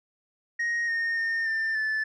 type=tone with pitch steps; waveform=sine; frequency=1874 / 1840 / 1826 / 1789 / 1747 Hz; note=A#6 / A#6 / A#6 / A6 / A6; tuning=+9 / -23 / -36 / +28 / -13 cents; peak=-22 dBFS; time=0.59-2.04 s; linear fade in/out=10 ms; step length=290 ms; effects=tanh soft clip ceiling -24 dBFS